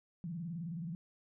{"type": "tone with vibrato", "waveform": "sine", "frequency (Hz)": 167.5, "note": "E3", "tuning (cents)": 28, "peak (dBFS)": -38, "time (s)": [0.24, 0.95], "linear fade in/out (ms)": 0, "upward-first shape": "square", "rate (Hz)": 19, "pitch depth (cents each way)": 120, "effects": []}